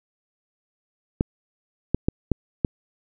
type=clicks; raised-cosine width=3 ms; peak=-6 dBFS; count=5; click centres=1.209 / 1.946 / 2.085 / 2.317 / 2.648 s; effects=none